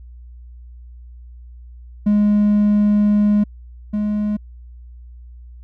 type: tone pair in turn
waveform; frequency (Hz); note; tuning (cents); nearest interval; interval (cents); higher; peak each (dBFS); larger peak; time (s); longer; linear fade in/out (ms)
triangle; 207.7 / 209.4; G#3 / G#3; 0 / +15; unison; 15; second; -9 / -15; first; 2.06-3.44 / 3.93-4.37; first; 10
effects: tanh soft clip ceiling -5 dBFS + added 60 Hz sine -36 dBFS peak until 5.63 s